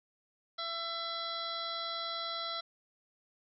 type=harmonic tone; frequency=670 Hz; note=E5; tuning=28 cents sharp; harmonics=1 / 2 / 3 / 5 / 6 / 7 / 8; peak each=-44 / -40 / -48 / -43 / -40 / -50 / -50 dBFS; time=0.58-2.61 s; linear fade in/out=10 ms; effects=none